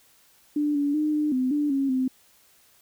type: tone with pitch steps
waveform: sine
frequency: 295.6 / 286.7 / 303.9 / 300.8 / 256.3 / 294.2 / 273.5 / 258.9 Hz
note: D4 / D4 / D#4 / D4 / C4 / D4 / C#4 / C4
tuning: +11 / -42 / -41 / +42 / -36 / +3 / -23 / -18 cents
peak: -21 dBFS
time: 0.56-2.08 s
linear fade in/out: 5 ms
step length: 190 ms
effects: white hiss -59 dBFS RMS until 2.81 s